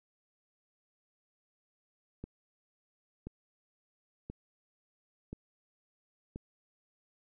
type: click train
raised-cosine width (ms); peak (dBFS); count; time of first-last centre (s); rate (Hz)
3; -28; 5; 2.24-6.359; 0.971
effects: none